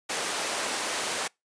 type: high-pass noise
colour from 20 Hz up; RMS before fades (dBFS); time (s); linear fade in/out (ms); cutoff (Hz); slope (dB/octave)
pink; -30; 0.09-1.28; 10; 470; 12
effects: noise-tail reverb RT60 0.2 s tail -26 dB re dry + resampled to 22050 Hz